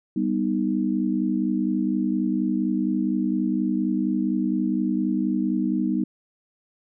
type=chord; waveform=sine; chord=G augmented; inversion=none; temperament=equal; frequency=196 / 246.9 / 311.1 Hz; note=G3 / B3 / D#4; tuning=0 / 0 / 0 cents; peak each=-25 dBFS; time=0.16-6.04 s; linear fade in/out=5 ms; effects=none